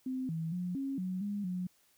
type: tone with pitch steps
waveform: sine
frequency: 258.9 / 162.4 / 179.1 / 272.3 / 184.8 / 203.9 / 181.4 Hz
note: C4 / E3 / F3 / C#4 / F#3 / G#3 / F#3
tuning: -18 / -26 / +44 / -31 / -2 / -32 / -34 cents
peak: -33 dBFS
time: 0.06-1.67 s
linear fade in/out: 5 ms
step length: 230 ms
effects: white hiss -69 dBFS RMS until 1.97 s